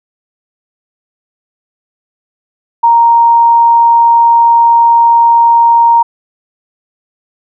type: tone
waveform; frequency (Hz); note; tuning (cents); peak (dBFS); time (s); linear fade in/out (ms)
sine; 932.3; A#5; 0; -3; 2.83-6.03; 10
effects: none